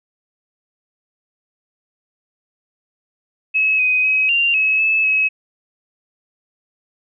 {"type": "tone with pitch steps", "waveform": "sine", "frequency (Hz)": [2574, 2508, 2543, 2778, 2572, 2608, 2564], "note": ["E7", "D#7", "D#7", "F7", "E7", "E7", "E7"], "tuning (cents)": [-42, 13, 37, -10, -43, -19, -49], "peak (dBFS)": -13, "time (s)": [3.54, 5.29], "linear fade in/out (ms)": 20, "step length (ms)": 250, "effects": []}